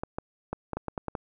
clicks, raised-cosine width 1 ms, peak -17 dBFS, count 9, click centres 0.035 / 0.185 / 0.53 / 0.733 / 0.77 / 0.883 / 0.978 / 1.083 / 1.152 s, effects none

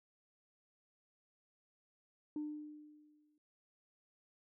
sine tone with exponential decay, 300.5 Hz, D4, 40 cents sharp, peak -35 dBFS, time 2.36-3.38 s, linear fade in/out 2 ms, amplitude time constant 220 ms, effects tanh soft clip ceiling -34 dBFS

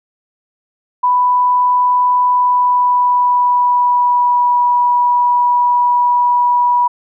sine tone with pitch glide, 991 to 974.5 Hz, B5 to B5, +6 to -23 cents, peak -9 dBFS, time 1.03-6.88 s, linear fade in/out 10 ms, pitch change -29 cents, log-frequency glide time 2.29-4.56 s, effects none

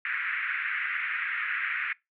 white band-pass noise, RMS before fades -31 dBFS, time 0.05-1.93 s, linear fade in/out 2 ms, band 1400 to 2300 Hz, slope 48 dB/octave, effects noise-tail reverb RT60 0.2 s tail -23 dB re dry

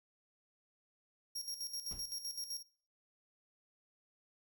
sawtooth tone with tremolo, 5588 Hz, F8, in tune, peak -36 dBFS, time 1.35-2.63 s, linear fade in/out 10 ms, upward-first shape square, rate 7.8 Hz, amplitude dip 65%
brown noise with exponential decay, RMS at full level -43 dBFS, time 1.91-2.14 s, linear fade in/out 0 ms, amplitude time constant 49 ms
effects noise-tail reverb RT60 0.5 s tail -23 dB re dry

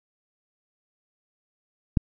click, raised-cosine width 5 ms, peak -6 dBFS, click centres 1.972 s, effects none

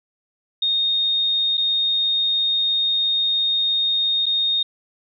sine tone with dropouts, 3697 Hz, A#7, 15 cents flat, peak -17 dBFS, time 0.62-4.63 s, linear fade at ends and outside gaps 5 ms, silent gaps 1.572-1.577 / 4.258-4.264 s, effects none

